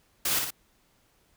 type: noise with echo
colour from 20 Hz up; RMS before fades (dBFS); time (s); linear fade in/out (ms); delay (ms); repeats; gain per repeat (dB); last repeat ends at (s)
white; -27; 0.25-0.39; 5; 58; 2; -4; 0.506
effects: pink hiss -66 dBFS RMS until 1.36 s